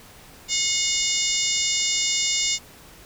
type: harmonic tone with a mistuned harmonic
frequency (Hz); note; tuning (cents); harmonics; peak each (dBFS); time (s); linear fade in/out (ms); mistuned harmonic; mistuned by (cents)
722; F#5; -43; 3 / 4 / 5 / 6 / 7 / 8 / 9 / 10; -30 / -30 / -28 / -32 / -28 / -31 / -30 / -26; 0.48-2.59; 50; 8; -18
effects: pink hiss -47 dBFS RMS until 3.05 s